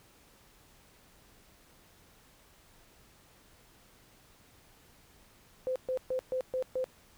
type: tone bursts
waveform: sine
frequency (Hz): 514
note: C5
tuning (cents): -31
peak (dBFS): -29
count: 6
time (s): 5.67-6.842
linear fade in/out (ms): 0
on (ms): 87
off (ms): 130
effects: pink hiss -61 dBFS RMS until 7.17 s